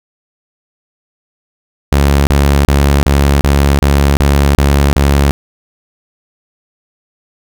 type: tone bursts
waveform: sawtooth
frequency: 70.4 Hz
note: C#2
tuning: 27 cents sharp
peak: -3 dBFS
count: 9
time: 1.92-5.31 s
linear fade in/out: 0 ms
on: 350 ms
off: 30 ms
effects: none